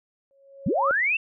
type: tone with exponential growth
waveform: sine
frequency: 550 Hz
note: C#5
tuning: 14 cents flat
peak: -21 dBFS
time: 0.31-0.91 s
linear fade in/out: 0 ms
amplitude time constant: 130 ms
type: linear sweep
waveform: sine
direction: up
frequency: 118.8 to 2740 Hz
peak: -20 dBFS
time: 0.66-1.17 s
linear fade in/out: 5 ms
effects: none